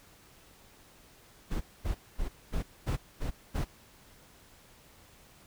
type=noise bursts; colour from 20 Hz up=brown; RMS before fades=-31 dBFS; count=7; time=1.5-3.65 s; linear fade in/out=20 ms; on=110 ms; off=230 ms; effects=pink hiss -58 dBFS RMS until 5.46 s